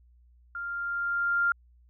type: tone with level ramp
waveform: sine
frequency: 1396 Hz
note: F6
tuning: 1 cent flat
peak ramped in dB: -33 to -21 dBFS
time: 0.55-1.52 s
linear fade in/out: 2 ms
effects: added 60 Hz sine -56 dBFS peak until 1.89 s